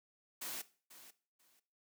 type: noise with echo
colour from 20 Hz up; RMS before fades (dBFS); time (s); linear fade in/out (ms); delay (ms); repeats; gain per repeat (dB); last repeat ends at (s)
white; -43; 0.41-0.62; 10; 490; 2; -14; 1.6
effects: noise-tail reverb RT60 0.4 s tail -17 dB re dry + high-pass 150 Hz 12 dB/octave